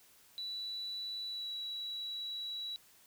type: tone with pitch glide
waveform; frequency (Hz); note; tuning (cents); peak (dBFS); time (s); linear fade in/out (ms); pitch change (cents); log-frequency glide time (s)
sine; 3951 to 3910; B7 to B7; 0 to -18; -38; 0.38-2.76; 0; -18; 1.28-1.49
effects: white hiss -63 dBFS RMS until 3.06 s